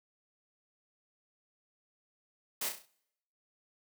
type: noise with echo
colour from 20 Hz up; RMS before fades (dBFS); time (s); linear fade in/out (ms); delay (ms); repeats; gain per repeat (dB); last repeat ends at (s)
white; -35; 2.61-2.69; 5; 33; 5; -6; 2.855
effects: noise-tail reverb RT60 0.8 s tail -24 dB re dry + high-pass 200 Hz 12 dB/octave